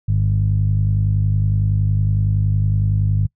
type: tone with low-pass filter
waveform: 15% pulse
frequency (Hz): 50.8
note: G#1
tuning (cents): -38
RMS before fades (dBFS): -17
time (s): 0.08-3.27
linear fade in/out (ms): 10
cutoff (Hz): 120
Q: 4.4
effects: noise-tail reverb RT60 0.1 s tail -24 dB re dry